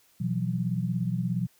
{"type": "chord", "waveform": "sine", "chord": "B suspended fourth", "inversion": "none", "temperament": "equal with one note detuned", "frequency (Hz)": [123.47, 167.99, 185], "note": ["B2", "E3", "F#3"], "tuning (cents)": [0, 33, 0], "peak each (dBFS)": -30, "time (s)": [0.2, 1.47], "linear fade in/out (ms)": 10, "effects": ["white hiss -63 dBFS RMS until 1.59 s"]}